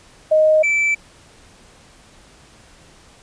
sine / triangle tone pair in turn, 622.3 / 2322 Hz, D#5 / D7, 0 / -20 cents, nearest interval octave + major seventh, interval 2280 cents, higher second, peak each -10 / -13 dBFS, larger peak first, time 0.31-0.63 / 0.63-0.95 s, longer neither, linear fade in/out 10 ms, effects pink hiss -48 dBFS RMS until 3.22 s + resampled to 22050 Hz

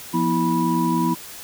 sine tone cluster, 171.9 / 242.6 / 326.2 / 979 Hz, F3 / B3 / E4 / B5, -27 / -31 / -18 / -15 cents, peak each -23 dBFS, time 0.13-1.15 s, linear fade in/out 20 ms, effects white hiss -38 dBFS RMS until 1.43 s

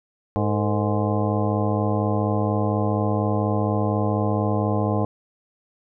harmonic tone with a mistuned harmonic, 104.2 Hz, G#2, 6 cents sharp, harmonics 1 / 2 / 3 / 4 / 5 / 6 / 7 / 8 / 10, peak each -23 / -26 / -28 / -29 / -30 / -31 / -31 / -32 / -33 dBFS, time 0.36-5.05 s, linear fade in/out 0 ms, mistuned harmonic 4, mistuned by +120 cents, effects none

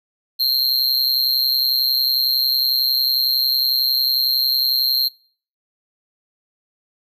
square tone with amplitude modulation, 4186 Hz, C8, in tune, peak -12 dBFS, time 0.39-5.09 s, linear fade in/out 20 ms, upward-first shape sine, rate 131 Hz, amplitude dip 90%, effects noise-tail reverb RT60 0.5 s tail -25 dB re dry

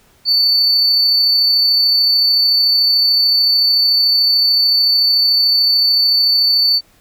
sine tone with amplitude modulation, 4500 Hz, C#8, 25 cents sharp, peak -7 dBFS, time 0.25-6.81 s, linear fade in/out 50 ms, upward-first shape sine, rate 33.6 Hz, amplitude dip 30%, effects tanh soft clip ceiling -7 dBFS + pink hiss -52 dBFS RMS until 7 s

